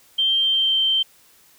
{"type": "tone with pitch glide", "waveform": "sine", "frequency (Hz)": [3152, 3125], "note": ["G7", "G7"], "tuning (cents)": [9, -6], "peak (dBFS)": -16, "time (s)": [0.18, 1.03], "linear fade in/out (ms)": 10, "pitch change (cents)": -15, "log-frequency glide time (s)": [0.48, 0.78], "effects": ["white hiss -54 dBFS RMS until 1.58 s"]}